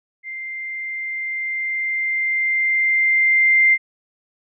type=tone with level ramp; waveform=sine; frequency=2093 Hz; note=C7; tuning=in tune; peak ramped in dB=-28 to -10 dBFS; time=0.23-3.78 s; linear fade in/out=50 ms; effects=none